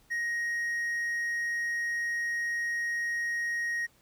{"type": "tone", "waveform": "triangle", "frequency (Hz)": 1878, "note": "A#6", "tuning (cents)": 12, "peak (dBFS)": -27, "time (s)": [0.1, 3.87], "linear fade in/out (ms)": 20, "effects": ["pink hiss -64 dBFS RMS until 4.01 s"]}